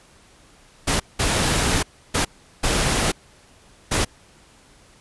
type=noise bursts at uneven times; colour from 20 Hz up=pink; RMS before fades=-20 dBFS; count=5; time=0.87-1 / 1.19-1.83 / 2.14-2.25 / 2.63-3.12 / 3.91-4.05 s; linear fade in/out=10 ms; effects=pink hiss -52 dBFS RMS until 5 s + resampled to 24000 Hz